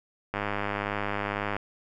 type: click train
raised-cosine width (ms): 0.5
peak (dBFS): -14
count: 126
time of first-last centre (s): 0.34-1.565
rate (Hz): 102
effects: none